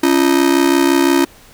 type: ring-modulated tone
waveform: 45% pulse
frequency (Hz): 311.1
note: D#4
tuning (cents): 0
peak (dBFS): -7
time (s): 0.03-1.25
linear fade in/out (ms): 5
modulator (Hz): 32.9
effects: pink hiss -44 dBFS RMS until 1.53 s